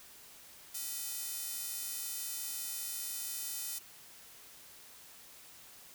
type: tone with high-pass filter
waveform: square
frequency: 277.2 Hz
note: C#4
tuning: in tune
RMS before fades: -40 dBFS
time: 0.74-3.79 s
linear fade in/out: 10 ms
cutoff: 8000 Hz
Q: 0.64
effects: white hiss -55 dBFS RMS until 5.94 s